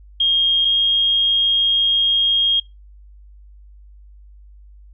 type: tone pair in turn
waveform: sine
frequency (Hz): 3236 / 3247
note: G#7 / G#7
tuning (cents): -46 / -40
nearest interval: unison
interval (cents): 6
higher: second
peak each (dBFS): -13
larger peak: neither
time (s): 0.2-0.65 / 0.65-2.6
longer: second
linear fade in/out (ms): 5
effects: noise-tail reverb RT60 0.2 s tail -24 dB re dry + added 50 Hz sine -41 dBFS peak until 4.93 s